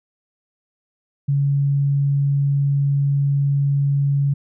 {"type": "tone", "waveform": "sine", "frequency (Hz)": 140.6, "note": "C#3", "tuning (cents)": 25, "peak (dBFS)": -15, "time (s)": [1.28, 4.34], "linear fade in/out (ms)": 10, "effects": []}